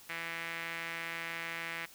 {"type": "tone with band-pass filter", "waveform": "sawtooth", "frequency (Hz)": 166.5, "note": "E3", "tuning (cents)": 18, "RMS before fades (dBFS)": -40, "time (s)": [0.09, 1.86], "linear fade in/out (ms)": 10, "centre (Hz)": 2100, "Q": 2.9, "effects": ["white hiss -56 dBFS RMS until 1.94 s"]}